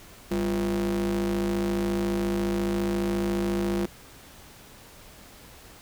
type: ring-modulated tone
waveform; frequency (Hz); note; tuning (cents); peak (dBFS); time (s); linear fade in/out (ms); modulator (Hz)
square; 74.8; D2; +32; -22; 0.31-3.86; 5; 272
effects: pink hiss -49 dBFS RMS until 5.81 s